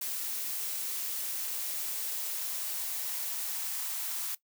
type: noise with high-pass filter sweep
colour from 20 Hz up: blue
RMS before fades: -35 dBFS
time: 0.01-4.35 s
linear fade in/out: 5 ms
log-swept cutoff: 250 to 970 Hz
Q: 1.8
effects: noise-tail reverb RT60 0.1 s tail -18 dB re dry